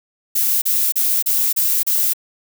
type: noise bursts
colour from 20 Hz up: violet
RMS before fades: -17 dBFS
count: 6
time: 0.35-2.135 s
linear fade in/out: 10 ms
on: 270 ms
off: 33 ms
effects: none